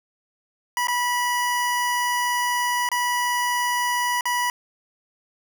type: tone with dropouts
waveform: 25% pulse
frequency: 977 Hz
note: B5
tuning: 19 cents flat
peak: -17 dBFS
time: 0.77-4.5 s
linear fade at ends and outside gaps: 1 ms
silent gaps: 0.871-0.883 / 2.889-2.916 / 4.209-4.255 s
effects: none